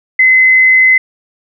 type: tone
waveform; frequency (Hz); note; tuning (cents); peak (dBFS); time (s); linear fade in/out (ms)
sine; 2043; C7; -42; -4; 0.19-0.98; 5
effects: none